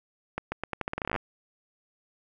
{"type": "accelerating click train", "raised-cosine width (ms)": 0.5, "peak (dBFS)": -15, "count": 17, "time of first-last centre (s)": [0.38, 1.162], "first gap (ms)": 140, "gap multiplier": 0.83, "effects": []}